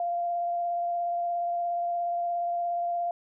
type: tone with vibrato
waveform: sine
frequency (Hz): 694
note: F5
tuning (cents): -11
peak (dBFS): -26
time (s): 0-3.11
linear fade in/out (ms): 2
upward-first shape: square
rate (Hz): 17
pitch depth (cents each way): 9
effects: none